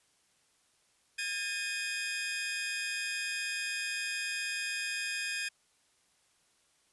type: tone cluster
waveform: sawtooth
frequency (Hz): 1623 / 1790 / 2494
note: G#6 / A6 / D#7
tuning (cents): -40 / +29 / +3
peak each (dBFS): -35 / -38 / -32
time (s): 1.18-5.49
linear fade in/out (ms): 10
effects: white hiss -70 dBFS RMS until 6.92 s + resampled to 24000 Hz